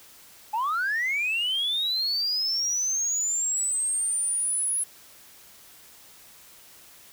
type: linear sweep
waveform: sine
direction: up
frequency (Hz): 830.6 to 10630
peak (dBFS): -22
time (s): 0.53-4.84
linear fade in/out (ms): 10
effects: tanh soft clip ceiling -21 dBFS + white hiss -51 dBFS RMS until 7.12 s